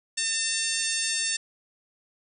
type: harmonic tone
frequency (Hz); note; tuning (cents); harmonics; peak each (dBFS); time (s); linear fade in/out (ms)
901; A5; +41; 2 / 3 / 4 / 5 / 6 / 7 / 8 / 9 / 10; -34 / -34 / -34 / -34 / -34 / -34 / -34 / -34 / -34; 0.17-1.37; 10
effects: none